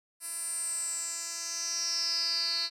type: tone with band-pass filter sweep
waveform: 10% pulse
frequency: 336.4 Hz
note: E4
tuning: 35 cents sharp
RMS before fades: -33 dBFS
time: 0.2-2.7 s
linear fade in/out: 50 ms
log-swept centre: 10000 to 4200 Hz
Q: 9.8
effects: none